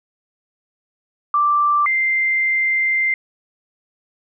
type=tone pair in turn; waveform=sine; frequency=1174.7 / 2089 Hz; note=D6 / C7; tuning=0 / -3 cents; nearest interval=minor seventh; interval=997 cents; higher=second; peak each=-13 / -15 dBFS; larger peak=first; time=1.34-1.86 / 1.86-3.14 s; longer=second; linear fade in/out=2 ms; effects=none